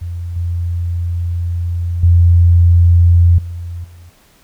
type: tone with level steps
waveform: sine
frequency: 86.3 Hz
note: F2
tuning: 20 cents flat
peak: -20 / -15 / -5 / -22 / -35 dBFS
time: 0.01-4.1 s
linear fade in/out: 10 ms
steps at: 0.36 / 2.03 / 3.38 / 3.84 s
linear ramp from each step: 5 ms
effects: pink hiss -50 dBFS RMS until 4.43 s